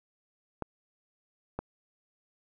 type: clicks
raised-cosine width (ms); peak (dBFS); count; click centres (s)
1; -19; 2; 0.623 / 1.59
effects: none